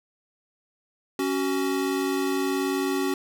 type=tone pair together; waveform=square; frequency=277.2 / 375.9 Hz; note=C#4 / F#4; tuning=0 / +27 cents; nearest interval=perfect fourth; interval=527 cents; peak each=-27 dBFS; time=1.19-3.14 s; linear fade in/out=2 ms; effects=none